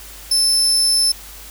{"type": "tone", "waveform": "30% pulse", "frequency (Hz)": 5274, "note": "E8", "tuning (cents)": 0, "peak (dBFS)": -9, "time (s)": [0.31, 1.12], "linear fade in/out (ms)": 5, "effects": ["added 50 Hz sine -40 dBFS peak until 1.5 s", "white hiss -38 dBFS RMS until 1.5 s"]}